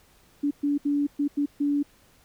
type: tone bursts at uneven times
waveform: sine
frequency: 287.7 Hz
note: D4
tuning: 36 cents flat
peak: -21 dBFS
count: 6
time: 0.43-0.51 / 0.63-0.78 / 0.85-1.07 / 1.19-1.28 / 1.37-1.46 / 1.6-1.83 s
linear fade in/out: 10 ms
effects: pink hiss -59 dBFS RMS until 2.24 s